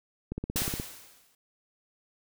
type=click train; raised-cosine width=3 ms; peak=-20 dBFS; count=9; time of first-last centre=0.32-0.799 s; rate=16.7 Hz
type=noise with exponential decay; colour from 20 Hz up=white; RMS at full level=-28 dBFS; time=0.56-1.35 s; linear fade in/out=2 ms; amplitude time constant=170 ms
effects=none